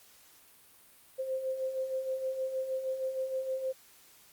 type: beating tone pair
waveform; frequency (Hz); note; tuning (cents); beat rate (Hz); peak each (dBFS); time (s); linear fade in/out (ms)
sine; 519 / 525.4; C5 / C5; -14 / +7; 6.4; -40 / -32; 1.18-3.73; 20
effects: white hiss -59 dBFS RMS until 4.32 s + Opus 48 kbps